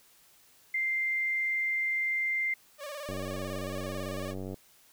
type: tone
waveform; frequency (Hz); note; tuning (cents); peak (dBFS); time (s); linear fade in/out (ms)
sine; 2093; C7; 0; -27; 0.74-2.54; 5
type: tone with vibrato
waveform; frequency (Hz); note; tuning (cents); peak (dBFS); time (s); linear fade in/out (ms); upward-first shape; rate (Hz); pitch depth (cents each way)
sawtooth; 579; D5; -25; -34; 2.78-4.35; 50; square; 18; 66
type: click train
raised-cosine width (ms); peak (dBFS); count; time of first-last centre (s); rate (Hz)
2; -26; 139; 3.09-4.543; 95
effects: white hiss -61 dBFS RMS until 4.92 s